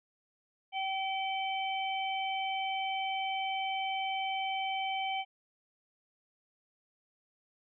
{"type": "harmonic tone", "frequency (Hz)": 770, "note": "G5", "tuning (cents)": -31, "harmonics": [1, 3, 4], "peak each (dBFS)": [-33, -38, -39], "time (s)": [0.72, 5.25], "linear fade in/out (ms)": 50, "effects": []}